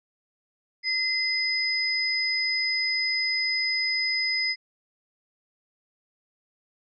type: tone pair together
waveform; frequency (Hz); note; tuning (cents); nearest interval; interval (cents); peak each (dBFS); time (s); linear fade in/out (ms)
sine; 2060 / 5014; C7 / D#8; -28 / +12; octave + minor third; 1540; -26; 0.83-4.56; 50
effects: none